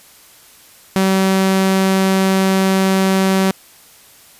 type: tone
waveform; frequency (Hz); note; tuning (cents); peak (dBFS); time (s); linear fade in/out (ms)
sawtooth; 191.1; G3; -44; -8; 0.96-3.51; 0
effects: white hiss -45 dBFS RMS until 4.39 s + resampled to 32000 Hz